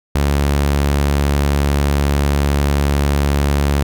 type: tone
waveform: sawtooth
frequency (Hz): 71.2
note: C#2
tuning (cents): +47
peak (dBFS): -9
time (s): 0.15-3.83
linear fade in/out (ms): 5
effects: none